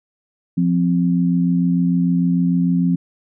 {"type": "tone pair together", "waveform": "sine", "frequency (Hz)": [174.61, 261.3], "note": ["F3", "C4"], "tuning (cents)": [0, -2], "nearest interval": "perfect fifth", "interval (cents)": 698, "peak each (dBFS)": [-15, -19], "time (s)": [0.57, 2.96], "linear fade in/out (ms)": 10, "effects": []}